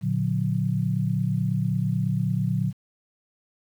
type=chord; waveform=sine; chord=Bb augmented; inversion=none; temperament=just; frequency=116.54 / 145.68 / 182.1 Hz; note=Bb2 / D3 / F#3; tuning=0 / -14 / -27 cents; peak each=-26 dBFS; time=0.01-2.73 s; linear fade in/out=50 ms; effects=9-bit